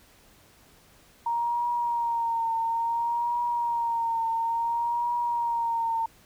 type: tone with vibrato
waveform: sine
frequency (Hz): 933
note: A#5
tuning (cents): +1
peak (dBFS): -24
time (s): 1.26-6.06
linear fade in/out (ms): 5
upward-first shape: triangle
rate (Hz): 0.58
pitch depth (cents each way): 47
effects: pink hiss -57 dBFS RMS until 6.25 s